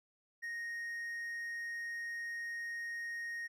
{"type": "tone", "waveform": "triangle", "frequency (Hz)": 1864.7, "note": "A#6", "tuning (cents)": 0, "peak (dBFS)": -37, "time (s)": [0.42, 3.48], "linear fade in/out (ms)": 20, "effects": []}